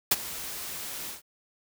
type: noise with ADSR envelope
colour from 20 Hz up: white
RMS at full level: -19 dBFS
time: 0.11-1.22 s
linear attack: 7 ms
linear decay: 32 ms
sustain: -18 dB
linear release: 130 ms
effects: none